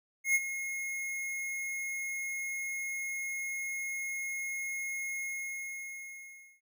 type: tone with ADSR envelope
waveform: square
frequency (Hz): 2157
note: C#7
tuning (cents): -48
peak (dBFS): -23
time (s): 0.24-6.61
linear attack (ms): 110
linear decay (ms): 38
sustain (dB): -12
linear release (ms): 1400
effects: none